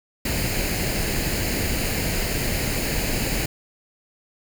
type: noise with comb filter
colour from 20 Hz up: pink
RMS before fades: -24 dBFS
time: 0.25-3.46 s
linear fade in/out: 5 ms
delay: 0.43 ms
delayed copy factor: +0.6
effects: none